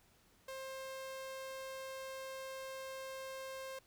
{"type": "tone", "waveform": "sawtooth", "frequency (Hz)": 530, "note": "C5", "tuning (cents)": 22, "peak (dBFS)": -40, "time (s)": [0.48, 3.79], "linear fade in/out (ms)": 5, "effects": ["pink hiss -69 dBFS RMS until 3.86 s"]}